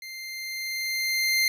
25% pulse tone with level ramp, 2093 Hz, C7, in tune, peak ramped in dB -34 to -16 dBFS, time 0.02-1.48 s, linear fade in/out 2 ms, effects none

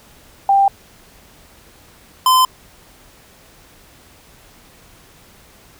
sine / square tone pair in turn, 790 / 1027.2 Hz, G5 / C6, +13 / -32 cents, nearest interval perfect fourth, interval 455 cents, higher second, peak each -9 / -10 dBFS, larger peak first, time 0.49-0.68 / 2.26-2.45 s, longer neither, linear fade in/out 2 ms, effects pink hiss -47 dBFS RMS until 5.79 s

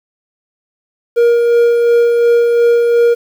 triangle tone with tremolo, 471.9 Hz, A#4, 21 cents sharp, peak -4 dBFS, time 1.16-3.15 s, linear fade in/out 20 ms, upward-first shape sine, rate 2.8 Hz, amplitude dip 30%, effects 7-bit

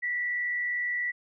sine tone with frequency modulation, 1957 Hz, B6, 16 cents flat, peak -27 dBFS, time 0.02-1.12 s, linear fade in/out 20 ms, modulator 79.5 Hz, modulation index 0.49, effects none

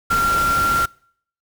sine tone in noise, 1376 Hz, F6, 26 cents flat, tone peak -15 dBFS, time 0.1-0.86 s, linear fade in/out 10 ms, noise pink, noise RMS -26 dBFS, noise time 0.1-0.86 s, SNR +8 dB, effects noise-tail reverb RT60 0.6 s tail -26 dB re dry

